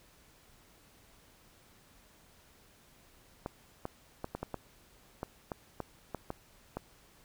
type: clicks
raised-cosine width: 1 ms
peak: -22 dBFS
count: 12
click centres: 3.461 / 3.854 / 4.244 / 4.35 / 4.43 / 4.543 / 5.231 / 5.518 / 5.803 / 6.147 / 6.304 / 6.77 s
effects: pink hiss -62 dBFS RMS until 7.24 s